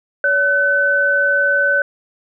sine tone pair together, 566.7 / 1513 Hz, C#5 / F#6, +38 / +38 cents, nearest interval octave + perfect fourth, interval 1700 cents, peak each -19 / -13 dBFS, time 0.24-1.82 s, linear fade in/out 2 ms, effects none

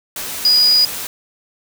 sine tone in noise, 4914 Hz, D#8, 22 cents flat, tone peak -9 dBFS, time 0.45-0.85 s, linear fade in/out 2 ms, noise white, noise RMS -26 dBFS, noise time 0.16-1.07 s, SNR +14 dB, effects none

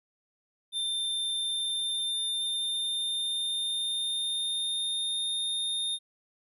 square tone with pitch glide, 3584 to 3655 Hz, A7 to A#7, +31 to -35 cents, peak -29 dBFS, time 0.72-5.99 s, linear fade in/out 50 ms, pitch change +34 cents, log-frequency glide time 1.33-5.28 s, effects none

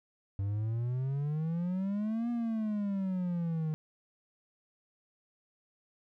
triangle exponential two-way sweep, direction up then down, 97 to 240.2 to 153.8 Hz, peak -28 dBFS, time 0.39-3.74 s, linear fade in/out 0 ms, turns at 2.3 s, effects none

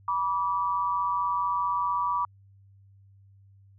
sine tone pair together, 974.6 / 1159 Hz, B5 / D6, -23 / -23 cents, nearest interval minor third, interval 300 cents, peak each -27 dBFS, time 0.08-2.25 s, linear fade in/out 2 ms, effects added 98 Hz sine -53 dBFS peak until 3.78 s

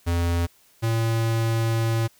square tone pair in turn, 85.6 / 113.74 Hz, F2 / A#2, -34 / -42 cents, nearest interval perfect fourth, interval 492 cents, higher second, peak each -21 dBFS, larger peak neither, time 0.06-0.47 / 0.82-2.08 s, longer second, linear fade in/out 20 ms, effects white hiss -58 dBFS RMS until 2.19 s

